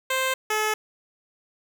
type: tone pair in turn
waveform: 10% pulse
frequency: 523.3 / 429.5 Hz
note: C5 / A4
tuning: 0 / -42 cents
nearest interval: minor third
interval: 342 cents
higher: first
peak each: -14 dBFS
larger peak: neither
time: 0.1-0.34 / 0.5-0.74 s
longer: neither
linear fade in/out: 5 ms
effects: none